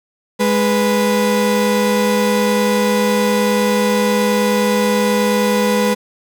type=tone pair together; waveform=35% pulse; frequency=207.7 / 494.3 Hz; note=G#3 / B4; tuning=0 / +1 cents; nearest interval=octave + minor third; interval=1501 cents; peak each=-14 / -14 dBFS; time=0.39-5.95 s; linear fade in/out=20 ms; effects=8-bit